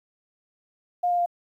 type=tone with pitch steps; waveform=sine; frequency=710 / 703.9 / 697.8 Hz; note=F5 / F5 / F5; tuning=+28 / +13 / -2 cents; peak=-20 dBFS; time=1.03-1.261 s; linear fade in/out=10 ms; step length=77 ms; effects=10-bit